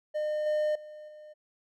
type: tone with level steps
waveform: triangle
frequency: 607 Hz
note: D#5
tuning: 43 cents flat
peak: -26 / -23 / -41 / -44 dBFS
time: 0.14-1.34 s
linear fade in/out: 20 ms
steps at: 0.46 / 0.75 / 1.08 s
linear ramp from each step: 5 ms
effects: none